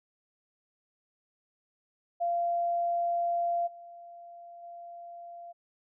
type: tone with level steps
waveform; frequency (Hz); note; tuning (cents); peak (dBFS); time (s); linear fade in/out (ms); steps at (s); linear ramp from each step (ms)
sine; 690; F5; -21; -26 / -45 / -42; 2.2-5.53; 20; 3.66 / 4.62; 20
effects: none